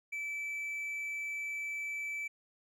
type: tone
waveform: triangle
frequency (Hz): 2314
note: D7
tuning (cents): -26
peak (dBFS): -34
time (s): 0.12-2.28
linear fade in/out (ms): 10
effects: none